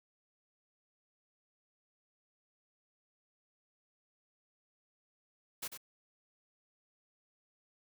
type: noise with echo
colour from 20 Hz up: white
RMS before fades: -40 dBFS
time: 5.62-5.68 s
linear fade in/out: 10 ms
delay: 96 ms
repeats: 1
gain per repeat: -7 dB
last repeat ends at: 5.776 s
effects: none